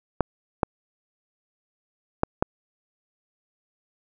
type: clicks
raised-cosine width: 1 ms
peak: -5 dBFS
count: 4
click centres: 0.207 / 0.632 / 2.234 / 2.425 s
effects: none